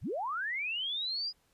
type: linear sweep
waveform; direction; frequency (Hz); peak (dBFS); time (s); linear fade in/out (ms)
sine; up; 41.2 to 4978; -32; 0.01-1.33; 50
effects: pink hiss -71 dBFS RMS until 1.53 s + resampled to 32000 Hz